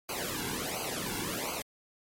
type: noise with flanger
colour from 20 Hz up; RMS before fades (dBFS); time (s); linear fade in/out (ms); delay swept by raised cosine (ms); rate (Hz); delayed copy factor
pink; -35; 0.09-1.62; 2; 0.55 to 1.65; 1.4; -1
effects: MP3 64 kbps